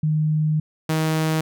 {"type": "tone pair in turn", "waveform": ["sine", "sawtooth"], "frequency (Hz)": [154.1, 158.07], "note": ["D#3", "D#3"], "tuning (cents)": [-16, 28], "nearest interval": "unison", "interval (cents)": 44, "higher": "second", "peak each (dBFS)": [-17, -15], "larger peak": "second", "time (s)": [[0.03, 0.6], [0.89, 1.41]], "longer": "first", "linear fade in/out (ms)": 5, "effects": []}